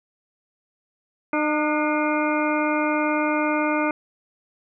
harmonic tone with a mistuned harmonic, 303 Hz, D#4, 46 cents flat, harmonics 1 / 2 / 3 / 4 / 5 / 7 / 8, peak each -23 / -26 / -28 / -29 / -30 / -31 / -32 dBFS, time 1.33-3.91 s, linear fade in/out 2 ms, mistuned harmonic 5, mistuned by -55 cents, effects none

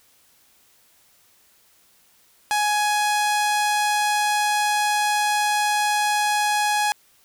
sawtooth tone with low-pass filter, 836 Hz, G#5, 11 cents sharp, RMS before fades -21 dBFS, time 2.51-6.92 s, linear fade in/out 0 ms, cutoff 11000 Hz, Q 1.1, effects white hiss -58 dBFS RMS until 7.24 s

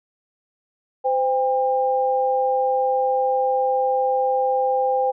sine tone pair together, 514.7 / 801 Hz, C5 / G5, -29 / +37 cents, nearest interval minor sixth, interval 766 cents, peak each -20 dBFS, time 1.04-5.12 s, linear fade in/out 20 ms, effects none

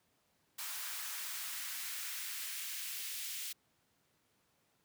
white noise with high-pass filter sweep, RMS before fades -42 dBFS, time 0.58-3.53 s, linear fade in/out 10 ms, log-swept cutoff 1100 to 2600 Hz, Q 1.2, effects pink hiss -75 dBFS RMS until 4.84 s + high-pass 100 Hz 12 dB/octave

